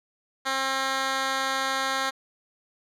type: tone with band-pass filter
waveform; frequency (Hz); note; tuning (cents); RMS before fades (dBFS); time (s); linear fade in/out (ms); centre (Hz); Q
10% pulse; 267.2; C4; +36; -27; 0.45-2.11; 20; 2600; 0.58
effects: none